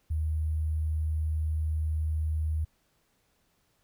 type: tone with sample-and-hold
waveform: sine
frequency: 78 Hz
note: D#2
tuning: 5 cents sharp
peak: -26 dBFS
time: 0.1-2.65 s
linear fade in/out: 10 ms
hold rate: 11025 Hz
effects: pink hiss -71 dBFS RMS until 3.83 s